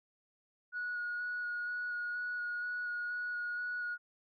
sine tone with vibrato, 1454 Hz, F#6, 31 cents flat, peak -34 dBFS, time 0.72-3.98 s, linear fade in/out 50 ms, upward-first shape square, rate 2.1 Hz, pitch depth 10 cents each way, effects tanh soft clip ceiling -31 dBFS

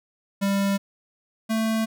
square tone pair in turn, 197.9 / 222.1 Hz, G3 / A3, +17 / +16 cents, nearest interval major second, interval 199 cents, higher second, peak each -21 / -22 dBFS, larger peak first, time 0.41-0.78 / 1.49-1.86 s, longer neither, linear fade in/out 20 ms, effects none

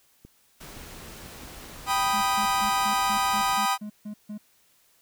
clicks, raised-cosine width 3 ms, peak -33 dBFS, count 6, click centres 0.25 / 0.768 / 1.261 / 1.435 / 2.066 / 2.21 s
pink noise, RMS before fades -43 dBFS, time 0.6-3.58 s, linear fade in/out 10 ms
40% pulse chord, G augmented, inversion none, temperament equal, 784 / 987.8 / 1244.5 Hz, G5 / B5 / D#6, 0 / 0 / 0 cents, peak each -26 dBFS, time 1.86-3.78 s, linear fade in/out 50 ms
triangle tone bursts, 209.9 Hz, G#3, 19 cents sharp, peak -31 dBFS, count 10, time 2.13-4.38 s, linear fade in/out 10 ms, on 90 ms, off 150 ms
effects white hiss -63 dBFS RMS until 5.01 s

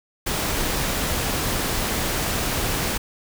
pink noise, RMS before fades -24 dBFS, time 0.26-2.98 s, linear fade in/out 10 ms, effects none

